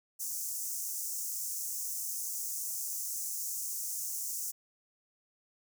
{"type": "high-pass noise", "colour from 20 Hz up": "pink", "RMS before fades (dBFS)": -37, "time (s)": [0.19, 4.52], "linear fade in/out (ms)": 20, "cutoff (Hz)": 5900, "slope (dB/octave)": 48, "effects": []}